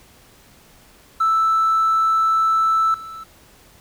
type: tone with level steps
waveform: triangle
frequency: 1318.5 Hz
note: E6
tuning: in tune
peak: -11 / -30 dBFS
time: 1.2-3.24 s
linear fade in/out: 10 ms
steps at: 2.94 s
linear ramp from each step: 2 ms
effects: tanh soft clip ceiling -11 dBFS + pink hiss -50 dBFS RMS until 3.8 s